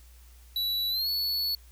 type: tone with pitch glide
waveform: square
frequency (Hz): 3937 to 4419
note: B7 to C#8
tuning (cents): -6 to -6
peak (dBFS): -27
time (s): 0.56-1.55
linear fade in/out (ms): 2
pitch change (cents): +200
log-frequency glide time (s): 0.9-1.09
effects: added 60 Hz sine -50 dBFS peak until 1.71 s + white hiss -60 dBFS RMS until 1.71 s